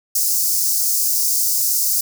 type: high-pass noise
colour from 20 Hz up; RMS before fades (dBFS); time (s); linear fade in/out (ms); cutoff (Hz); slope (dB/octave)
white; -18; 0.15-2.01; 5; 4900; 48
effects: none